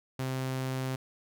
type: tone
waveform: sawtooth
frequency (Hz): 130.81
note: C3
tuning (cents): 0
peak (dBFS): -27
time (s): 0.19-0.96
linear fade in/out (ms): 5
effects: none